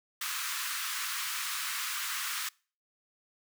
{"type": "high-pass noise", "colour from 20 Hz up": "pink", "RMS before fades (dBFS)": -35, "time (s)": [0.21, 2.49], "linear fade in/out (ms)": 5, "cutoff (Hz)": 1100, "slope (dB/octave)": 48, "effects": ["noise-tail reverb RT60 0.4 s tail -25 dB re dry"]}